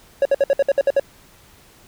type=tone bursts; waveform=triangle; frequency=554.4 Hz; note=C#5; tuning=in tune; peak=-10 dBFS; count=9; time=0.22-0.997 s; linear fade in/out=2 ms; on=33 ms; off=60 ms; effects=pink hiss -50 dBFS RMS until 1.87 s